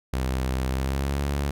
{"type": "tone with pitch glide", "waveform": "sawtooth", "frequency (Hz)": [64.8, 70.66], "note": ["C2", "C#2"], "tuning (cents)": [-16, 34], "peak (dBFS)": -20, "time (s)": [0.13, 1.51], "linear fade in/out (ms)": 5, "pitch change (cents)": 150, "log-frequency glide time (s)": [0.67, 1.21], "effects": []}